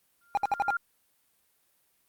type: tone with exponential growth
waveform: sine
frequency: 1396.9 Hz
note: F6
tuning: in tune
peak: -25 dBFS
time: 0.21-0.77 s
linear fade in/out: 5 ms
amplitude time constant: 120 ms
type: tone bursts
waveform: triangle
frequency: 810 Hz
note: G#5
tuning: 43 cents flat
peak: -20 dBFS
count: 5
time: 0.35-0.705 s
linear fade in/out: 0 ms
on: 23 ms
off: 60 ms
effects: white hiss -70 dBFS RMS until 2.08 s + Opus 32 kbps